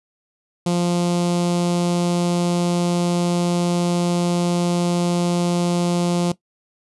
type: tone with notch filter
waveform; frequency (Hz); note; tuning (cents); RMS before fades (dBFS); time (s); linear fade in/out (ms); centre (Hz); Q
sawtooth; 174.61; F3; 0; -19; 0.66-6.32; 5; 1700; 0.81
effects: noise-tail reverb RT60 0.1 s tail -17 dB re dry + resampled to 24000 Hz